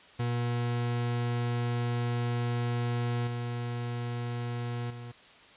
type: tone with level steps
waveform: 40% pulse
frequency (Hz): 120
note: B2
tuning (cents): -49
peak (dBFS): -27 / -31 / -39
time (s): 0.19-5.12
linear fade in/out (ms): 10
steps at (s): 3.27 / 4.9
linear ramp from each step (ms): 5
effects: white hiss -54 dBFS RMS until 5.56 s + resampled to 8000 Hz